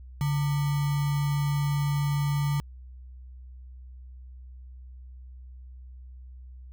sine tone with sample-and-hold, 143.8 Hz, D3, 36 cents flat, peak -23 dBFS, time 0.21-2.6 s, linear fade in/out 0 ms, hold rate 1050 Hz, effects added 63 Hz sine -42 dBFS peak until 6.72 s

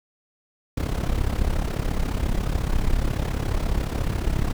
brown noise with amplitude modulation, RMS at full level -20 dBFS, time 0.77-4.53 s, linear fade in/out 5 ms, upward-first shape sine, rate 34.3 Hz, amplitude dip 75%, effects none

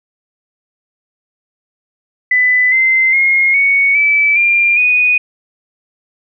sine tone with pitch steps, 1999 / 2072 / 2147 / 2226 / 2307 / 2391 / 2478 Hz, B6 / C7 / C7 / C#7 / D7 / D7 / D#7, +20 / -17 / +44 / +7 / -31 / +30 / -8 cents, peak -8 dBFS, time 2.31-5.18 s, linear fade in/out 5 ms, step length 410 ms, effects none

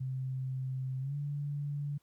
sine tone with pitch glide, 130.81 to 144.31 Hz, C3 to D3, 0 to -30 cents, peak -33 dBFS, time 0-1.98 s, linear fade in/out 10 ms, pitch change +170 cents, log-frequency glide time 1-1.15 s, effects pink hiss -74 dBFS RMS until 2.02 s + high-pass 60 Hz 12 dB/octave

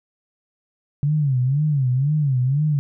sine tone with vibrato, 138.59 Hz, C#3, in tune, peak -16 dBFS, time 1.03-2.79 s, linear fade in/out 0 ms, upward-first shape sine, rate 2 Hz, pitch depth 180 cents each way, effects none

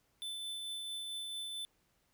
square tone with tremolo, 3520 Hz, A7, in tune, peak -39 dBFS, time 0.22-1.65 s, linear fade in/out 0 ms, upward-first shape triangle, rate 4.5 Hz, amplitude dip 25%, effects pink hiss -75 dBFS RMS until 2.13 s

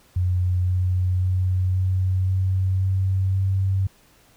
sine tone with pitch steps, 90.5 / 91.39 / 92.29 / 93.21 / 94.13 / 95.05 / 95.99 Hz, F#2 / F#2 / F#2 / F#2 / F#2 / F#2 / G2, -38 / -21 / -4 / +13 / +30 / +47 / -36 cents, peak -18 dBFS, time 0.16-3.87 s, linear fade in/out 5 ms, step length 530 ms, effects pink hiss -56 dBFS RMS until 4.36 s

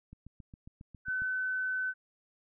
click train, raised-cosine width 5 ms, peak -36 dBFS, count 9, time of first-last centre 0.13-1.22 s, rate 7.34 Hz
sine tone, 1515 Hz, F#6, 40 cents sharp, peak -30 dBFS, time 1.05-1.94 s, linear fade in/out 50 ms
effects none

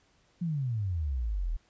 sine exponential sweep, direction down, 179.4 to 36.99 Hz, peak -28 dBFS, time 0.41-1.57 s, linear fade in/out 10 ms, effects pink hiss -67 dBFS RMS until 1.69 s + resampled to 16000 Hz

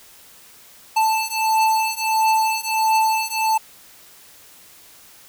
square beating tone pair, 880 / 881.5 Hz, A5 / A5, 0 / +3 cents, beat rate 1.5 Hz, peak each -21 / -20 dBFS, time 0.96-3.58 s, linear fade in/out 10 ms, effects white hiss -47 dBFS RMS until 5.28 s

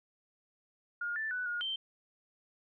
sine tone with pitch steps, 1422 / 1764 / 1489 / 1432 / 3123 Hz, F6 / A6 / F#6 / F6 / G7, +31 / +4 / +11 / +43 / -7 cents, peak -33 dBFS, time 1.01-1.76 s, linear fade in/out 5 ms, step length 150 ms, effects none

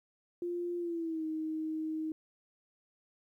sine tone with pitch glide, 349.2 to 314.7 Hz, F4 to D#4, 0 to +20 cents, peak -33 dBFS, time 0.42-2.12 s, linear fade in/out 2 ms, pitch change -180 cents, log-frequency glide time 0.78-1.25 s, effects 12-bit

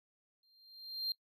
triangle tone with exponential growth, 4183 Hz, C8, 1 cent flat, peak -30 dBFS, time 0.43-1.12 s, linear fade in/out 2 ms, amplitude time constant 150 ms, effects noise-tail reverb RT60 0.1 s tail -22 dB re dry

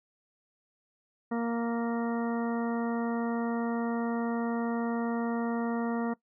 harmonic tone, 233.1 Hz, A#3, in tune, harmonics 1 / 2 / 3 / 4 / 5 / 6 / 8, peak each -29 / -35 / -39 / -41 / -43 / -45 / -47 dBFS, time 1.31-6.14 s, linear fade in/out 10 ms, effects noise-tail reverb RT60 0.1 s tail -20 dB re dry

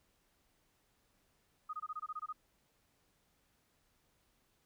sine tone bursts, 1244.5 Hz, D#6, in tune, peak -38 dBFS, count 10, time 1.69-2.328 s, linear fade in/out 10 ms, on 44 ms, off 22 ms, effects pink hiss -75 dBFS RMS until 4.65 s

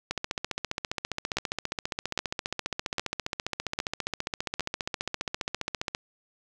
two click trains, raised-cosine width 0.2 ms, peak -12 / -10 dBFS, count 88 / 5, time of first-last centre 0.11-5.949 / 1.37-4.596 s, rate 14.9 / 1.24 Hz, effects none

